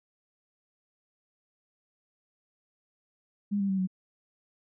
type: tone with pitch steps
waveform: sine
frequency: 203.5 / 197.59 / 191.86 / 186.29 Hz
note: G#3 / G3 / G3 / F#3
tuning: -35 / +14 / -37 / +12 cents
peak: -25 dBFS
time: 3.51-3.874 s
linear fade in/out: 20 ms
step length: 91 ms
effects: none